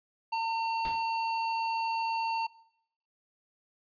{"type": "tone", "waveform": "square", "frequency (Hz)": 907, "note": "A#5", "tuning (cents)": -48, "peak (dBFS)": -29, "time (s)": [0.32, 2.47], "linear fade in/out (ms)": 10}
{"type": "noise with exponential decay", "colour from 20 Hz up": "pink", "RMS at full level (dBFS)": -38, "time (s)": [0.85, 1.13], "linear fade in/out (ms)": 0, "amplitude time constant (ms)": 59}
{"effects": ["noise-tail reverb RT60 0.7 s tail -20 dB re dry", "resampled to 11025 Hz"]}